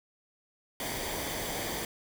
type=noise with comb filter; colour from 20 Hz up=pink; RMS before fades=-35 dBFS; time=0.8-1.85 s; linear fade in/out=2 ms; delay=0.74 ms; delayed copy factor=-0.55; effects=none